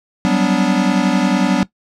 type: chord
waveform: square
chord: G major seventh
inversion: third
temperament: equal with one note detuned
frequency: 185 / 196 / 246.9 / 288.8 Hz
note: F#3 / G3 / B3 / D4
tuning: 0 / 0 / 0 / -29 cents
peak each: -19 dBFS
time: 0.25-1.63 s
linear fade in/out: 0 ms
effects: noise-tail reverb RT60 0.1 s tail -18 dB re dry + low-pass 6000 Hz 12 dB/octave

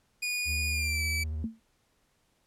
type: tone with pitch glide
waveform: sawtooth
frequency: 2454 to 2303 Hz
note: D#7 to D7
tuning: -25 to -34 cents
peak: -26 dBFS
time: 0.22-1.24 s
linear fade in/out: 10 ms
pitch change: -109 cents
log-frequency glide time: 0.69-1.03 s
type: tone with vibrato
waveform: triangle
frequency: 77.78 Hz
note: D#2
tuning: in tune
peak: -29 dBFS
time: 0.45-1.47 s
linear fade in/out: 50 ms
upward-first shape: sine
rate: 15 Hz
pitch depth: 40 cents each way
type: tone with exponential decay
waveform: sine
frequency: 224.3 Hz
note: A3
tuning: 34 cents sharp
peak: -26 dBFS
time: 1.44-1.6 s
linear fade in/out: 2 ms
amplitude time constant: 34 ms
effects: pink hiss -71 dBFS RMS until 2.46 s + low-pass 12000 Hz 12 dB/octave

